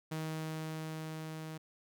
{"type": "tone with level ramp", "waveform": "sawtooth", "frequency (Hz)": 158, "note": "D#3", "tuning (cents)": 27, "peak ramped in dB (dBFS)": [-32, -38], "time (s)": [0.11, 1.58], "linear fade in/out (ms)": 10, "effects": []}